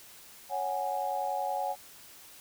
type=chord; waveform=sine; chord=C# suspended fourth; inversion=none; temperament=equal with one note detuned; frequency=556.3 / 740 / 830.6 Hz; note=C#5 / F#5 / G#5; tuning=+6 / 0 / 0 cents; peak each=-36 / -33 / -33 dBFS; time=0.49-1.76 s; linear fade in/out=50 ms; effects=white hiss -52 dBFS RMS until 2.4 s